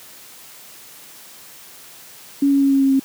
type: tone with pitch steps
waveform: sine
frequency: 280 / 277.7 / 275.5 / 273.3 / 271.1 / 268.9 Hz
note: C#4 / C#4 / C#4 / C#4 / C#4 / C4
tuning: +18 / +3 / -11 / -24 / -38 / +47 cents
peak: -12 dBFS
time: 2.42-2.996 s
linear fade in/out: 5 ms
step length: 96 ms
effects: white hiss -42 dBFS RMS until 3.04 s + high-pass 100 Hz 12 dB/octave